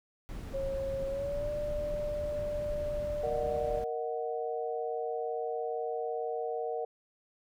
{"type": "noise", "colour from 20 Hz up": "brown", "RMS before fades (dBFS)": -40, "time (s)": [0.29, 3.84], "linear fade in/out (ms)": 0}
{"type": "tone with pitch glide", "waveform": "sine", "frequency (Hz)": [543, 592.1], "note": ["C#5", "D5"], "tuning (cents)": [-36, 14], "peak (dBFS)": -32, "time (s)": [0.53, 3.8], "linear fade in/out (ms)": 20, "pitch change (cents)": 150, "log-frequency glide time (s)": [1.07, 1.49]}
{"type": "chord", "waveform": "sine", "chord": "D# minor", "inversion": "second", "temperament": "equal", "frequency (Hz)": [466.2, 622.3, 740], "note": ["A#4", "D#5", "F#5"], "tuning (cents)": [0, 0, 0], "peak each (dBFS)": [-34, -39, -37], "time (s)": [3.23, 6.85], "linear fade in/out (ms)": 5}
{"effects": []}